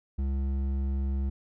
triangle tone with hard clipping, 67.8 Hz, C#2, 38 cents flat, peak -28 dBFS, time 0.18-1.3 s, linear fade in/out 10 ms, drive 12 dB, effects none

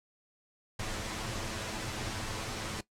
pink noise with comb filter, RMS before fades -37 dBFS, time 0.79-2.81 s, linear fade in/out 5 ms, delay 9.1 ms, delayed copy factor +0.55, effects noise-tail reverb RT60 0.1 s tail -17 dB re dry + low-pass 8000 Hz 12 dB/octave

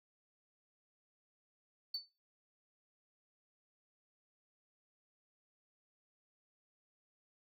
sine tone with exponential decay, 4508 Hz, C#8, 28 cents sharp, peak -32 dBFS, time 1.94-2.1 s, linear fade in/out 5 ms, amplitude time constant 33 ms, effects noise-tail reverb RT60 0.3 s tail -24 dB re dry + tanh soft clip ceiling -32 dBFS

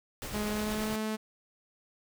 pink noise with tremolo, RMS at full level -38 dBFS, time 0.22-0.96 s, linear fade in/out 0 ms, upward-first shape triangle, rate 8.6 Hz, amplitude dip 30%
sawtooth tone with pitch glide, 210.1 to 217 Hz, G#3 to A3, +20 to -24 cents, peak -27 dBFS, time 0.33-1.17 s, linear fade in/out 20 ms, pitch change +56 cents, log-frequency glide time 0.47-0.93 s
effects none

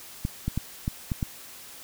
clicks, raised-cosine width 5 ms, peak -14 dBFS, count 6, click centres 0.251 / 0.48 / 0.576 / 0.879 / 1.118 / 1.228 s, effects white hiss -45 dBFS RMS until 1.83 s

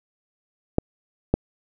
clicks, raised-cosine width 2 ms, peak -4 dBFS, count 2, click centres 0.784 / 1.34 s, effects none

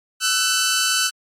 10% pulse tone pair together, 1326.6 / 1505 Hz, E6 / F#6, +11 / +29 cents, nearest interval major second, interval 218 cents, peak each -15 / -10 dBFS, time 0.2-1.11 s, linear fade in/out 50 ms, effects AAC 48 kbps

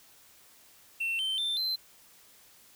triangle tone with pitch steps, 2700 / 3101 / 3563 / 4092 Hz, E7 / G7 / A7 / C8, +41 / -19 / +21 / -39 cents, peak -27 dBFS, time 1-1.76 s, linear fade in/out 10 ms, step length 190 ms, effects white hiss -58 dBFS RMS until 2.75 s

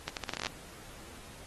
accelerating click train, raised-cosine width 0.2 ms, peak -16 dBFS, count 12, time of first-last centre 0.08-0.468 s, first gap 88 ms, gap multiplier 0.79, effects pink hiss -51 dBFS RMS until 1.46 s + AAC 32 kbps

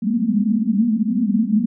pink band-pass noise, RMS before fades -18 dBFS, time 0.02-1.66 s, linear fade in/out 10 ms, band 200 to 240 Hz, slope 96 dB/octave, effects none

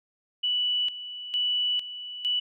sine tone with tremolo, 2960 Hz, F#7, in tune, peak -23 dBFS, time 0.43-2.4 s, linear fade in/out 10 ms, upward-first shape square, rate 1.1 Hz, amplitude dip 75%, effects none

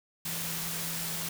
sine tone in noise, 166.3 Hz, E3, 16 cents sharp, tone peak -41 dBFS, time 0.25-1.29 s, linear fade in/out 5 ms, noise white, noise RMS -35 dBFS, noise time 0.25-1.29 s, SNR -9 dB, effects none

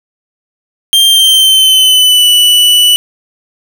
45% pulse tone with pitch glide, 3177 to 2964 Hz, G7 to F#7, +23 to +2 cents, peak -4 dBFS, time 0.93-2.96 s, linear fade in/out 0 ms, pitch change -121 cents, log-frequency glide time 1.07-2.28 s, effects none

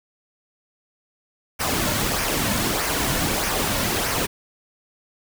pink noise with flanger, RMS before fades -23 dBFS, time 1.59-4.27 s, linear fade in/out 20 ms, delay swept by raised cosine 0.25 to 2.55 ms, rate 1.6 Hz, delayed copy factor -0.5, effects none

